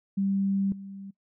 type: tone with level steps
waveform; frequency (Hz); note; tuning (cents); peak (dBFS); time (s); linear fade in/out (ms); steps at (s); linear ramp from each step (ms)
sine; 196; G3; 0; -23 / -38; 0.17-1.11; 10; 0.72; 2
effects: noise-tail reverb RT60 0.1 s tail -22 dB re dry